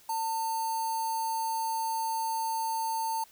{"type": "tone with notch filter", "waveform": "square", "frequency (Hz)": 900, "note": "A5", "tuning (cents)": 39, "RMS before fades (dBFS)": -31, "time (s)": [0.09, 3.24], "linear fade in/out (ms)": 5, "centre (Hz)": 2900, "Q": 0.79, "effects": ["white hiss -58 dBFS RMS until 3.31 s"]}